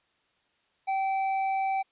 triangle tone with tanh clipping, 773 Hz, G5, 24 cents flat, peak -27 dBFS, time 0.87-1.83 s, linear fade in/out 20 ms, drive 14 dB, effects white hiss -70 dBFS RMS until 1.91 s + resampled to 8000 Hz

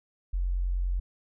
sine tone, 45 Hz, F#1, 47 cents flat, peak -25 dBFS, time 0.33-1 s, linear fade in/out 10 ms, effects none

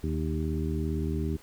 harmonic tone with a mistuned harmonic, 77.78 Hz, D#2, in tune, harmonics 1 / 2 / 3 / 4 / 5, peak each -30 / -33 / -35 / -36 / -37 dBFS, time 0.03-1.37 s, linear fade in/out 10 ms, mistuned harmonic 5, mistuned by +21 cents, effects pink hiss -55 dBFS RMS until 1.42 s

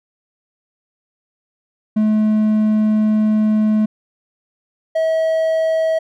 triangle tone pair in turn, 214.8 / 643.7 Hz, A3 / E5, -41 / -41 cents, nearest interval octave + perfect fifth, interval 1900 cents, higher second, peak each -10 / -12 dBFS, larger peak first, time 1.96-3.86 / 4.95-5.99 s, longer first, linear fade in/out 10 ms, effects none

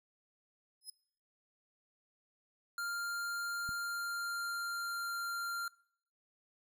20% pulse tone with exponential growth, 5100 Hz, D#8, 42 cents sharp, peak -35 dBFS, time 0.81-0.9 s, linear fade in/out 5 ms, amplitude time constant 19 ms
square tone with pitch glide, 1396.9 to 1387.3 Hz, F6 to F6, 0 to -12 cents, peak -37 dBFS, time 2.78-5.68 s, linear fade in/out 2 ms, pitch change -12 cents, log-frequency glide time 3.7-5.23 s
click, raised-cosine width 5 ms, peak -35 dBFS, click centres 3.691 s
effects noise-tail reverb RT60 0.6 s tail -22 dB re dry

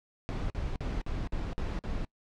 brown noise bursts, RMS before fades -33 dBFS, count 7, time 0.29-2.048 s, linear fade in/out 0 ms, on 210 ms, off 48 ms, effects noise-tail reverb RT60 0.1 s tail -24 dB re dry + low-pass 5000 Hz 12 dB/octave

